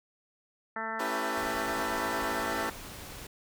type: harmonic tone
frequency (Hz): 222.7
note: A3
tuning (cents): +21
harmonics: 1 / 2 / 3 / 4 / 5 / 6 / 7 / 8 / 9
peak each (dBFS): -44 / -45 / -42 / -38 / -45 / -38 / -44 / -39 / -46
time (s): 0.76-2.7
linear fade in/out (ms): 2
type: chord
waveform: 15% pulse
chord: C# half-diminished seventh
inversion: none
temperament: equal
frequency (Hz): 277.2 / 329.6 / 392 / 493.9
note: C#4 / E4 / G4 / B4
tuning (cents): 0 / 0 / 0 / 0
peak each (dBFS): -32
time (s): 0.99-2.7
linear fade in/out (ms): 10
type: noise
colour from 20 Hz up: pink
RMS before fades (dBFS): -44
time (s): 1.37-3.27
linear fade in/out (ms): 5
effects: none